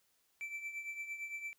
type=tone with tremolo; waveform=triangle; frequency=2330 Hz; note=D7; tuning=14 cents flat; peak=-36 dBFS; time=0.41-1.53 s; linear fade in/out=0 ms; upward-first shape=triangle; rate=8.8 Hz; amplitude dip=70%; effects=white hiss -75 dBFS RMS until 1.58 s